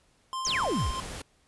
square tone with tremolo, 1048 Hz, C6, 2 cents sharp, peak -31 dBFS, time 0.33-1 s, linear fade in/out 0 ms, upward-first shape sine, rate 4.7 Hz, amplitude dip 35%
sine exponential sweep, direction down, 6850 to 46.74 Hz, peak -26 dBFS, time 0.45-0.91 s, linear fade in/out 0 ms
pink noise, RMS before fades -39 dBFS, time 0.46-1.22 s, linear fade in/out 5 ms
effects pink hiss -66 dBFS RMS until 1.47 s + resampled to 24000 Hz

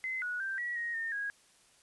sine tone with pitch steps, 2051 / 1463 / 1570 / 1927 / 1877 / 1823 / 1645 Hz, C7 / F#6 / G6 / B6 / A#6 / A#6 / G#6, -35 / -20 / +2 / -43 / +11 / -39 / -17 cents, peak -33 dBFS, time 0.04-1.3 s, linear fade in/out 0 ms, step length 180 ms, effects white hiss -64 dBFS RMS until 1.82 s + resampled to 24000 Hz

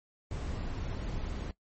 brown noise, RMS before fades -36 dBFS, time 0.31-1.51 s, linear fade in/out 2 ms, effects noise-tail reverb RT60 0.1 s tail -19 dB re dry + MP3 32 kbps

